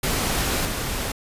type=noise with level steps; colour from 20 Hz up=pink; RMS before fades=-23 / -27 dBFS; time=0.03-1.12 s; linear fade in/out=5 ms; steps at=0.65 s; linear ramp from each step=2 ms; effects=resampled to 32000 Hz